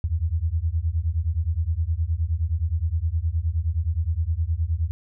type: beating tone pair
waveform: sine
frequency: 77.3 / 86.9 Hz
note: D#2 / F2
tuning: -11 / -8 cents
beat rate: 9.6 Hz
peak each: -24 dBFS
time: 0.04-4.91 s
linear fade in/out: 0 ms
effects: none